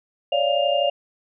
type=tone cluster; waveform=sine; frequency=556 / 588 / 694 / 2810 Hz; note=C#5 / D5 / F5 / F7; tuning=+5 / +2 / -11 / +10 cents; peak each=-23 / -22 / -23 / -26 dBFS; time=0.32-0.9 s; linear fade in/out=5 ms; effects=none

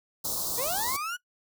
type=band-stop noise; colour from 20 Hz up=white; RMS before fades=-31 dBFS; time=0.24-0.97 s; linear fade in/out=10 ms; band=1200 to 3900 Hz; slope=48 dB/octave
type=linear sweep; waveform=35% pulse; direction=up; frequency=449.2 to 1489 Hz; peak=-29 dBFS; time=0.57-1.17 s; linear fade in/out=20 ms
effects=noise-tail reverb RT60 0.1 s tail -20 dB re dry

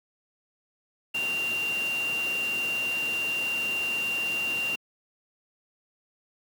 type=tone in noise; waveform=sine; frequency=2773 Hz; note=F7; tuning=13 cents flat; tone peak=-26 dBFS; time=1.14-4.76 s; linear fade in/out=10 ms; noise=pink; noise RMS=-38 dBFS; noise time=1.14-4.76 s; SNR=+9 dB; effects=high-pass 200 Hz 12 dB/octave

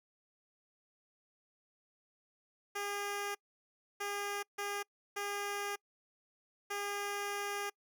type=tone bursts at uneven times; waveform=10% pulse; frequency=405.8 Hz; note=G#4; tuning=40 cents flat; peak=-28 dBFS; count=5; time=2.75-3.35 / 4-4.43 / 4.58-4.83 / 5.16-5.76 / 6.7-7.7 s; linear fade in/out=10 ms; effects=noise-tail reverb RT60 0.1 s tail -26 dB re dry

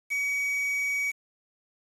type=tone with quantisation; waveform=triangle; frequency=2262 Hz; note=C#7; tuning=34 cents sharp; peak=-24 dBFS; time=0.1-1.12 s; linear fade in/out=20 ms; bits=7; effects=resampled to 32000 Hz

